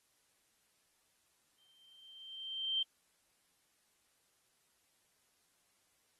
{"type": "tone with exponential growth", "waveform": "sine", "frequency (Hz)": 3136, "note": "G7", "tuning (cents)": 0, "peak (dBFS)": -30, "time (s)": [1.58, 2.83], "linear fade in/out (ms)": 5, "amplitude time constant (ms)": 270, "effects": ["white hiss -75 dBFS RMS until 6.19 s", "AAC 32 kbps"]}